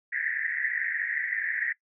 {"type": "band-pass noise", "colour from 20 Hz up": "white", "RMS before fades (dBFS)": -30, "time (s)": [0.12, 1.73], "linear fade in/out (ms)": 10, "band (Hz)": [1700, 2000], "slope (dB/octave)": 96, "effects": ["noise-tail reverb RT60 0.1 s tail -22 dB re dry"]}